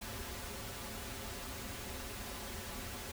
pink noise with comb filter, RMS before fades -44 dBFS, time 0.01-3.12 s, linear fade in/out 10 ms, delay 6.4 ms, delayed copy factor -1, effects none

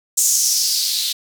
violet noise with band-pass filter sweep, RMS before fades -18 dBFS, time 0.17-1.13 s, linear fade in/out 10 ms, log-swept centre 7100 to 3700 Hz, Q 4.2, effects none

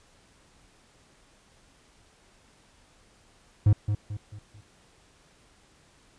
triangle tone with echo, 104 Hz, G#2, 3 cents sharp, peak -13 dBFS, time 3.66-3.73 s, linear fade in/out 5 ms, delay 220 ms, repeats 4, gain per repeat -8 dB, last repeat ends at 4.61 s, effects pink hiss -60 dBFS RMS until 6.18 s + resampled to 22050 Hz

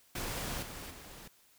pink noise with level steps, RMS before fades -38 / -45 / -50 dBFS, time 0.15-1.28 s, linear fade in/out 5 ms, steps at 0.62 / 0.9 s, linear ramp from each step 10 ms, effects white hiss -65 dBFS RMS until 1.58 s

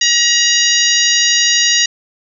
harmonic tone, 952 Hz, A#5, 36 cents sharp, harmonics 2 / 3 / 4 / 5 / 6 / 7, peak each -17 / -17 / -17 / -17 / -17 / -17 dBFS, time 0.01-1.86 s, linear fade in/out 5 ms, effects none

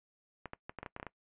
clicks, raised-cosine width 0.5 ms, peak -26 dBFS, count 10, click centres 0.457 / 0.534 / 0.695 / 0.787 / 0.83 / 0.862 / 0.964 / 0.999 / 1.029 / 1.067 s, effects noise-tail reverb RT60 0.1 s tail -21 dB re dry + resampled to 8000 Hz

